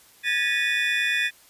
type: tone cluster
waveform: triangle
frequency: 1668 / 1777 / 1934 / 2475 / 3487 Hz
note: G#6 / A6 / B6 / D#7 / A7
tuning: +7 / +17 / -37 / -10 / -16 cents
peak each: -27 / -26 / -27 / -24 / -28 dBFS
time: 0.23-1.31 s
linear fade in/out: 50 ms
effects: white hiss -54 dBFS RMS until 1.49 s + resampled to 32000 Hz